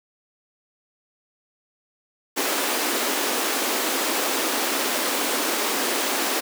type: high-pass noise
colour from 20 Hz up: pink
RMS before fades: -24 dBFS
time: 2.36-6.41 s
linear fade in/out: 20 ms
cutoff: 250 Hz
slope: 48 dB/octave
effects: none